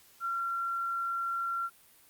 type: tone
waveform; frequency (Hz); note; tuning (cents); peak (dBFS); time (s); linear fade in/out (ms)
sine; 1369; F6; -35; -30; 0.2-1.7; 50
effects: white hiss -60 dBFS RMS until 2.09 s + Opus 48 kbps